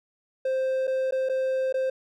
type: tone with dropouts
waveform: triangle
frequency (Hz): 524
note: C5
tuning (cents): +2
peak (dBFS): -21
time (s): 0.45-1.9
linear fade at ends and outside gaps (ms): 5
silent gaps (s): 0.871-0.876 / 1.11-1.122 / 1.289-1.295 / 1.726-1.741
effects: none